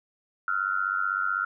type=tone with amplitude modulation; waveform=sine; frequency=1389 Hz; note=F6; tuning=10 cents flat; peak=-20 dBFS; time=0.48-1.45 s; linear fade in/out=2 ms; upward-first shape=sine; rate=95.9 Hz; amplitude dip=100%; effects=none

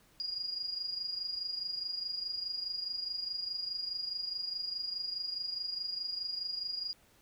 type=tone with amplitude modulation; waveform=sine; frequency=4858 Hz; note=D#8; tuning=42 cents flat; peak=-32 dBFS; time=0.2-6.93 s; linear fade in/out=0 ms; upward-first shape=sine; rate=24.8 Hz; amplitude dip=65%; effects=pink hiss -65 dBFS RMS until 7.21 s

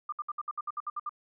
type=tone bursts; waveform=sine; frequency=1200 Hz; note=D6; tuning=37 cents sharp; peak=-31 dBFS; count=11; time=0.09-1.094 s; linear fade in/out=5 ms; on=34 ms; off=63 ms; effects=none

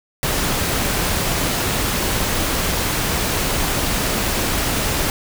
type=noise; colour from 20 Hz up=pink; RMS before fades=-20 dBFS; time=0.23-5.1 s; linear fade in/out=0 ms; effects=none

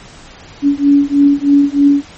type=beating tone pair; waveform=sine; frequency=282.2 / 285.4 Hz; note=C#4 / D4; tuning=+31 / -49 cents; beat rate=3.2 Hz; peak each=-10 dBFS; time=0.62-2.05 s; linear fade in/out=50 ms; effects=pink hiss -37 dBFS RMS until 2.17 s + MP3 32 kbps

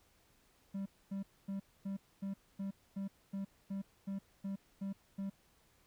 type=tone bursts; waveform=triangle; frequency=196 Hz; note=G3; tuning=in tune; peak=-35 dBFS; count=13; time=0.74-5.3 s; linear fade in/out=10 ms; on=120 ms; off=250 ms; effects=pink hiss -70 dBFS RMS until 5.86 s

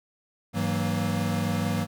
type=tone cluster; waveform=square; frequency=101.2 / 162.8 / 187.4 / 234.1 Hz; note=G#2 / E3 / F#3 / A#3; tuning=-44 / -21 / +22 / +8 cents; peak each=-31 dBFS; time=0.53-1.87 s; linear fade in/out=50 ms; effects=none

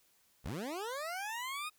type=linear sweep; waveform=20% pulse; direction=up; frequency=45.7 to 1261 Hz; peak=-33 dBFS; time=0.44-1.7 s; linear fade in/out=20 ms; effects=white hiss -70 dBFS RMS until 1.78 s

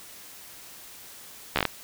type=slowing click train; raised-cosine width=0.3 ms; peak=-6 dBFS; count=6; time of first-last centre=1.56-1.653 s; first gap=13 ms; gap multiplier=1.18; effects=white hiss -46 dBFS RMS until 1.83 s

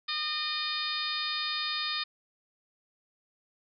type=harmonic tone; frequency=610 Hz; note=D#5; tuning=34 cents flat; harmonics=2 / 3 / 4 / 5 / 6 / 7 / 8; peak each=-38 / -39 / -39 / -43 / -34 / -38 / -37 dBFS; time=0.08-2.04 s; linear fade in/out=10 ms; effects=none

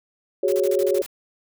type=chord; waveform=sine; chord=F# suspended second; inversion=none; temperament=equal with one note detuned; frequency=370 / 410.5 / 554.4 Hz; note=F#4 / G#4 / C#5; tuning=0 / -20 / 0 cents; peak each=-22 dBFS; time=0.43-1.02 s; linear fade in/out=5 ms
type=noise bursts; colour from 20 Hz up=white; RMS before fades=-36 dBFS; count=8; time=0.48-1.063 s; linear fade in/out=2 ms; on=44 ms; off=33 ms
effects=none

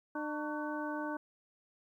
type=harmonic tone with a mistuned harmonic; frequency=300.6 Hz; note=D4; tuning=40 cents sharp; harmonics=1 / 2 / 3 / 4 / 5; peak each=-38 / -42 / -42 / -46 / -43 dBFS; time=0.15-1.17 s; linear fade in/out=5 ms; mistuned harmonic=4; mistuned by=-110 cents; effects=12-bit

